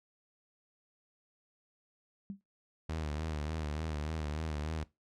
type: tone with exponential decay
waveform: sine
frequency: 197.5 Hz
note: G3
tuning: 13 cents sharp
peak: -34 dBFS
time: 2.3-2.41 s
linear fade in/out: 0 ms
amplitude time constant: 22 ms
type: tone with vibrato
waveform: sawtooth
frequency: 77 Hz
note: D#2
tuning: 17 cents flat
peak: -31 dBFS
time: 2.89-4.84 s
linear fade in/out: 5 ms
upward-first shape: sine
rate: 3.4 Hz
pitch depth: 73 cents each way
effects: noise-tail reverb RT60 0.2 s tail -19 dB re dry + low-pass 7000 Hz 12 dB/octave